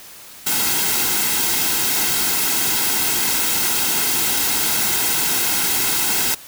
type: noise with comb filter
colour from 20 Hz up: white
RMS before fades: -19 dBFS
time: 0.46-6.35 s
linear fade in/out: 10 ms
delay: 1.7 ms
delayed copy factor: -0.6
effects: white hiss -40 dBFS RMS until 6.47 s